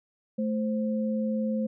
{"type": "tone pair together", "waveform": "sine", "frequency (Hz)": [218.6, 523.3], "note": ["A3", "C5"], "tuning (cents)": [-11, 0], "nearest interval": "octave + minor third", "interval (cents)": 1511, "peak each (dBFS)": [-26, -32], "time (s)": [0.38, 1.67], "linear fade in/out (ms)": 10, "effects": []}